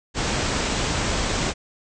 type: low-pass noise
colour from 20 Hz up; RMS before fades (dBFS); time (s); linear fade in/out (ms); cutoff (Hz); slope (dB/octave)
pink; -24; 0.14-1.54; 50; 8200; 96
effects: none